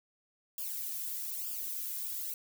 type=noise with flanger; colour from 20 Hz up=violet; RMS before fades=-38 dBFS; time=0.58-2.34 s; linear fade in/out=2 ms; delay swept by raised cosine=0.49 to 2.19 ms; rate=1.1 Hz; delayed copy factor=-0.85; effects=none

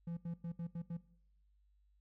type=tone bursts at uneven times; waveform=triangle; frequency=169.4 Hz; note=E3; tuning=48 cents sharp; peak=-37 dBFS; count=6; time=0.07-0.17 / 0.25-0.34 / 0.44-0.52 / 0.59-0.67 / 0.75-0.82 / 0.9-0.97 s; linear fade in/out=5 ms; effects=noise-tail reverb RT60 0.7 s tail -18 dB re dry + added 50 Hz sine -68 dBFS peak until 2 s

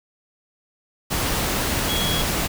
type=tone in noise; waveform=sine; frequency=3323 Hz; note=G#7; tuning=in tune; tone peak=-25 dBFS; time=1.88-2.23 s; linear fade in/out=20 ms; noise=pink; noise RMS=-23 dBFS; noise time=1.1-2.48 s; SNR=-5 dB; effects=none

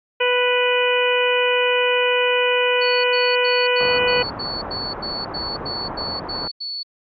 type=harmonic tone; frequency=493.9 Hz; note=B4; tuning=in tune; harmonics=1 / 2 / 3 / 4 / 5 / 6; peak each=-18 / -24 / -25 / -27 / -22 / -24 dBFS; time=0.2-4.23 s; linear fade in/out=10 ms
type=tone bursts; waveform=sine; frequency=4435 Hz; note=C#8; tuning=in tune; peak=-25 dBFS; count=13; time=2.81-6.832 s; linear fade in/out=10 ms; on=230 ms; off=86 ms
type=low-pass noise; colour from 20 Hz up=white; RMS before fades=-30 dBFS; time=3.8-6.48 s; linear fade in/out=5 ms; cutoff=1200 Hz; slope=24 dB/octave
effects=MP3 48 kbps

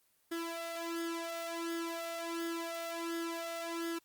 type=tone with flanger; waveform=sawtooth; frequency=334.5 Hz; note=E4; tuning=25 cents sharp; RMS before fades=-39 dBFS; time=0.31-3.99 s; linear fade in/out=10 ms; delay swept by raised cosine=0.59 to 1.59 ms; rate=1.4 Hz; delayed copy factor=+0.8; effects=white hiss -72 dBFS RMS until 4.04 s + Opus 24 kbps

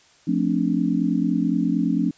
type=chord; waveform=sine; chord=D minor seventh; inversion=first; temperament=just; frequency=176.2 / 220.2 / 264.3 / 293.7 Hz; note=F3 / A3 / C4 / D4; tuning=+16 / +2 / +18 / 0 cents; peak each=-24 dBFS; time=0.27-2.11 s; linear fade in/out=10 ms; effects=white hiss -55 dBFS RMS until 2.17 s + resampled to 16000 Hz

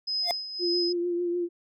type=tone with tremolo; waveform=sine; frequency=5060 Hz; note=D#8; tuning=28 cents sharp; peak=-25 dBFS; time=0.07-0.93 s; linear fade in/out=10 ms; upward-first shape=sine; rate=1.8 Hz; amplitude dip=70%
type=tone with exponential growth; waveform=square; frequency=698.5 Hz; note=F5; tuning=in tune; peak=-22 dBFS; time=0.22-0.31 s; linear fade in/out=1 ms; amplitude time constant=19 ms
type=tone with vibrato; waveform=sine; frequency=349.2 Hz; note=F4; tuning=in tune; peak=-25 dBFS; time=0.59-1.49 s; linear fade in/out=50 ms; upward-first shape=triangle; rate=6.7 Hz; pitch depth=33 cents each way
effects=none

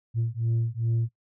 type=beating tone pair; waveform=sine; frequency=113.9 / 116.4 Hz; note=A#2 / A#2; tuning=-40 / -2 cents; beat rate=2.5 Hz; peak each=-25 dBFS; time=0.14-1.09 s; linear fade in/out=50 ms; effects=noise-tail reverb RT60 0.1 s tail -20 dB re dry + tanh soft clip ceiling -20 dBFS

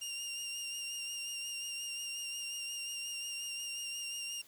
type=tone with vibrato; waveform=20% pulse; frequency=2801 Hz; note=F7; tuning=4 cents sharp; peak=-33 dBFS; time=0.01-4.42 s; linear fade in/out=10 ms; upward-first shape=sine; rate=5.6 Hz; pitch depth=23 cents each way; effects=white hiss -61 dBFS RMS until 4.47 s

